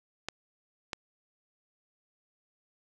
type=clicks; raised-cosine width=0.2 ms; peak=-16 dBFS; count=2; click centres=0.286 / 0.932 s; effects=none